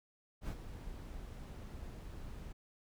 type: noise with ADSR envelope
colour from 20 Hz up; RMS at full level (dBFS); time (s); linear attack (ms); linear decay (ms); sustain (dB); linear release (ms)
brown; -38; 0.41-2.53; 76; 64; -9; 14
effects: none